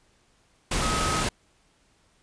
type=tone in noise; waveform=sine; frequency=1271 Hz; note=D#6; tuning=36 cents sharp; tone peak=-28 dBFS; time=0.82-1.23 s; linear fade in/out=5 ms; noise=pink; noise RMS=-26 dBFS; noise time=0.71-1.29 s; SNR=-5 dB; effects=pink hiss -64 dBFS RMS until 2.22 s + resampled to 22050 Hz